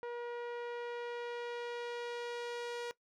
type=tone with low-pass filter sweep; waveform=sawtooth; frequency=478 Hz; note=A#4; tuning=43 cents sharp; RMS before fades=-41 dBFS; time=0.03-2.91 s; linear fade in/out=0 ms; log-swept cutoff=1600 to 6800 Hz; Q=0.7; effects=noise-tail reverb RT60 0.1 s tail -19 dB re dry